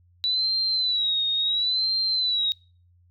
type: tone with vibrato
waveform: sine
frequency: 3933 Hz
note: B7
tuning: 8 cents flat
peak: -21 dBFS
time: 0.24-2.52 s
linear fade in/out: 0 ms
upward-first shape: sine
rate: 0.72 Hz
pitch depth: 98 cents each way
effects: noise-tail reverb RT60 0.4 s tail -25 dB re dry + added 88 Hz sine -56 dBFS peak until 3.1 s